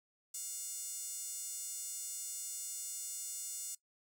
sawtooth tone with high-pass filter, 712 Hz, F5, 33 cents sharp, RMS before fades -43 dBFS, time 0.34-3.75 s, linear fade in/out 5 ms, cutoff 7500 Hz, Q 3.1, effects noise-tail reverb RT60 0.1 s tail -20 dB re dry

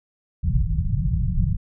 pink low-pass noise, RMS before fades -21 dBFS, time 0.43-1.57 s, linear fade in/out 20 ms, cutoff 180 Hz, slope 96 dB/octave, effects none

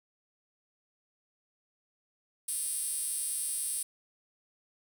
5% pulse tone with high-pass filter, 349.2 Hz, F4, in tune, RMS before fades -34 dBFS, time 2.48-3.83 s, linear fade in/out 5 ms, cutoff 9000 Hz, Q 3.9, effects none

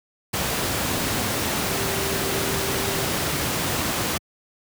sine tone in noise, 392 Hz, G4, in tune, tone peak -31 dBFS, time 1.71-3.05 s, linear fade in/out 10 ms, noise pink, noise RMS -24 dBFS, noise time 0.33-4.18 s, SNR -10 dB, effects high-pass 80 Hz 12 dB/octave

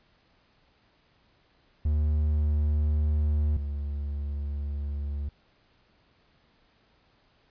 triangle tone pair in turn, 75.1 / 71.79 Hz, D2 / D2, +39 / -39 cents, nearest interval minor second, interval 78 cents, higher first, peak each -20 / -27 dBFS, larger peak first, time 1.85-3.57 / 3.57-5.29 s, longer neither, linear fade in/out 5 ms, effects pink hiss -65 dBFS RMS until 7.5 s + resampled to 11025 Hz

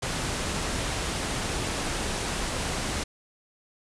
pink low-pass noise, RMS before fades -30 dBFS, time 0.02-3.04 s, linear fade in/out 10 ms, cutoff 10000 Hz, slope 48 dB/octave, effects none

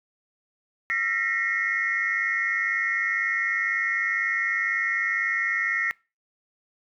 sine tone cluster, 1349 / 1840 / 1940 / 2138 Hz, E6 / A#6 / B6 / C7, +40 / -23 / -31 / +37 cents, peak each -33 / -26 / -28 / -27 dBFS, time 0.9-5.91 s, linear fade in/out 0 ms, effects noise-tail reverb RT60 0.3 s tail -24 dB re dry + tanh soft clip ceiling -14 dBFS

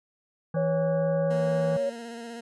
harmonic tone, 163.5 Hz, E3, 14 cents flat, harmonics 1 / 3 / 5 / 7 / 9 / 10, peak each -27 / -37 / -41 / -44 / -46 / -47 dBFS, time 0.54-1.77 s, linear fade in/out 5 ms
sine tone, 555 Hz, C#5, 2 cents sharp, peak -24 dBFS, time 0.56-1.9 s, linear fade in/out 10 ms
20% pulse tone with vibrato, 233.1 Hz, A#3, in tune, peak -32 dBFS, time 1.3-2.41 s, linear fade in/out 10 ms, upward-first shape square, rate 16 Hz, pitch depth 22 cents each way
effects resampled to 24000 Hz

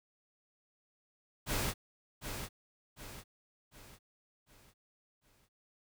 pink noise with echo, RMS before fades -34 dBFS, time 1.46-1.74 s, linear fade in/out 50 ms, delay 750 ms, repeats 5, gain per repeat -7 dB, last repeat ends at 5.49 s, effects none

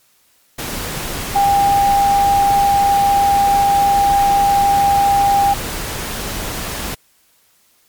sine tone in noise, 800 Hz, G5, 35 cents sharp, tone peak -10 dBFS, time 1.35-5.54 s, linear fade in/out 10 ms, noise pink, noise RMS -24 dBFS, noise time 0.58-6.95 s, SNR +11 dB, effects white hiss -56 dBFS RMS until 7.88 s + MP3 96 kbps

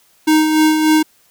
square tone with tremolo, 311.1 Hz, D#4, in tune, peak -9 dBFS, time 0.27-1.03 s, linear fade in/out 10 ms, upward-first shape sine, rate 3.4 Hz, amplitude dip 45%, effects white hiss -54 dBFS RMS until 1.3 s

